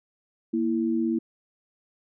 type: tone pair together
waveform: sine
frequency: 233.1 / 329.7 Hz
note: A#3 / E4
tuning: 0 / 0 cents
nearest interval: tritone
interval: 600 cents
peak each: -25 dBFS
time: 0.53-1.19 s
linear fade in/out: 10 ms
effects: none